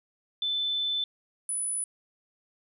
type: tone pair in turn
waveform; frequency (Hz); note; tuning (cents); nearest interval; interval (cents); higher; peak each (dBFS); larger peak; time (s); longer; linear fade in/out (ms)
sine; 3520 / 9956; A7 / D#9; 0 / 0; octave + tritone; 1800; second; -26 / -28; first; 0.42-1.04 / 1.49-1.84; first; 2
effects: none